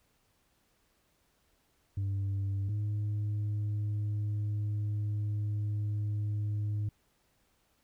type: tone pair in turn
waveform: sine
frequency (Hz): 98.6 / 104.47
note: G2 / G#2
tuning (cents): +11 / +11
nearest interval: minor second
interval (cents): 100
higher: second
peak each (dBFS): -27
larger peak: neither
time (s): 1.97-2.69 / 2.69-6.89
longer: second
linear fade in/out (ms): 5
effects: tanh soft clip ceiling -29 dBFS + pink hiss -72 dBFS RMS until 7.83 s